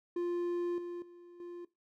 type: tone with level steps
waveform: triangle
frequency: 349.2 Hz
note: F4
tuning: in tune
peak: -29 / -36 / -49 / -40 dBFS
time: 0.16-1.65 s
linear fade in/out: 5 ms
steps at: 0.78 / 1.02 / 1.4 s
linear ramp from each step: 2 ms
effects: noise-tail reverb RT60 0.2 s tail -18 dB re dry